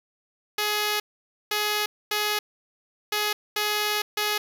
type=tone bursts at uneven times; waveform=5% pulse; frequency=420 Hz; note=G#4; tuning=19 cents sharp; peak=-12 dBFS; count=6; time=0.58-1 / 1.51-1.86 / 2.11-2.39 / 3.12-3.33 / 3.56-4.02 / 4.17-4.38 s; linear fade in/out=5 ms; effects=none